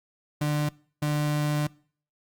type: tone pair in turn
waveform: 35% pulse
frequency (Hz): 148.8 / 148.8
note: D3 / D3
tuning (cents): +23 / +23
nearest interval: unison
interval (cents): 0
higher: neither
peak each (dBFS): -22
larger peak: neither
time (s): 0.41-0.69 / 1.02-1.67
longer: second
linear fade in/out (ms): 5
effects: noise-tail reverb RT60 0.5 s tail -24 dB re dry + Opus 48 kbps